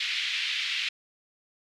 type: band-pass noise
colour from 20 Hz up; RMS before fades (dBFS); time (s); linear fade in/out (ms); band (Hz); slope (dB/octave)
white; -30; 0-0.89; 5; 2100 to 3600; 24
effects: none